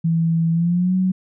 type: tone with pitch glide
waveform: sine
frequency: 164.81 to 186.06 Hz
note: E3 to F#3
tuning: 0 to +10 cents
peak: -15 dBFS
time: 0.04-1.12 s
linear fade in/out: 10 ms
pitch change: +210 cents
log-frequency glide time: 0.52-0.95 s
effects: none